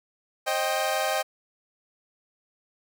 sawtooth chord, C minor, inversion none, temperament equal with one note detuned, 531.5 / 622.3 / 784 Hz, C5 / Eb5 / G5, +27 / 0 / 0 cents, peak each -27 / -24 / -24 dBFS, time 0.46-1.23 s, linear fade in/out 20 ms, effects none

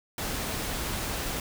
pink noise, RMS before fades -32 dBFS, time 0.18-1.4 s, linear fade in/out 2 ms, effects none

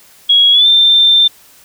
sine tone with pitch glide, 3318 to 3577 Hz, G#7 to A7, -2 to +28 cents, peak -5 dBFS, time 0.29-1.28 s, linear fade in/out 10 ms, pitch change +130 cents, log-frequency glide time 0.52-0.67 s, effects white hiss -44 dBFS RMS until 1.64 s

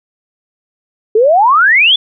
sine exponential sweep, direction up, 415.3 to 3520 Hz, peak -5 dBFS, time 1.15-1.96 s, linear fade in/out 5 ms, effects none

